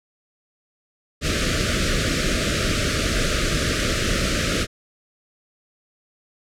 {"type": "band-stop noise", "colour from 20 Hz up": "pink", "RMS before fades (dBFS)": -21, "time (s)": [1.21, 4.67], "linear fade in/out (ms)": 50, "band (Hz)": [650, 1200], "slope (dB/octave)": 96, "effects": ["low-pass 7000 Hz 12 dB/octave"]}